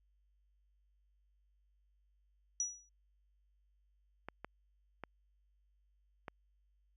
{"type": "tone with exponential decay", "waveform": "sine", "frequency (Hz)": 5850, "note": "F#8", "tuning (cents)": -21, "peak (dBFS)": -30, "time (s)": [2.6, 2.89], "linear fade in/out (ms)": 1, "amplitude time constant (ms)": 62}
{"type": "clicks", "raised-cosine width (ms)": 0.5, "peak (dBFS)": -28, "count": 4, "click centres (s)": [4.286, 4.446, 5.037, 6.282]}
{"effects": ["added 50 Hz sine -70 dBFS peak until 6.96 s"]}